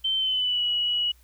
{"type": "tone with pitch glide", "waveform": "sine", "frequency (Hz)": [3100, 2926], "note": ["G7", "F#7"], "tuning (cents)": [-20, -20], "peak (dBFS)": -22, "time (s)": [0.04, 1.12], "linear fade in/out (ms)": 10, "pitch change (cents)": -100, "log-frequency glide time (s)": [0.17, 0.63], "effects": ["added 60 Hz sine -54 dBFS peak until 1.23 s", "white hiss -62 dBFS RMS until 1.23 s"]}